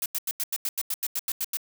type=noise bursts; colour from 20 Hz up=blue; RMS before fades=-28 dBFS; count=13; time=0.02-1.571 s; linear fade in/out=2 ms; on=39 ms; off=87 ms; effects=none